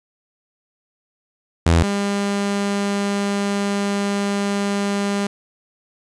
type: tone pair in turn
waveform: sawtooth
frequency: 83.5 / 201 Hz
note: E2 / G3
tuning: +23 / +44 cents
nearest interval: octave + minor third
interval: 1521 cents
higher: second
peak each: -8 / -15 dBFS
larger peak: first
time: 1.66-1.83 / 1.83-5.27 s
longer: second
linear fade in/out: 5 ms
effects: resampled to 22050 Hz + 7-bit